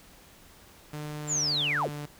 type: tone with pitch glide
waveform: sawtooth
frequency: 150 to 147.17 Hz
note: D3 to D3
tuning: +37 to +4 cents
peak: -31 dBFS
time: 0.93-2.06 s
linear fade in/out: 5 ms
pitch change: -33 cents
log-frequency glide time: 1.19-1.6 s
type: linear sweep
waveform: sine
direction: down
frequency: 7459 to 34.32 Hz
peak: -25 dBFS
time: 1.27-1.9 s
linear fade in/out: 50 ms
effects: pink hiss -54 dBFS RMS until 2.19 s